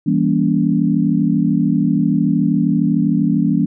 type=chord; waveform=sine; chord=E diminished seventh; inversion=none; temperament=just; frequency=164.81 / 197.78 / 237.3 / 284.8 Hz; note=E3 / G3 / Bb3 / Db4; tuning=0 / +16 / +31 / +47 cents; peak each=-18 dBFS; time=0.06-3.66 s; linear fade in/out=10 ms; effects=none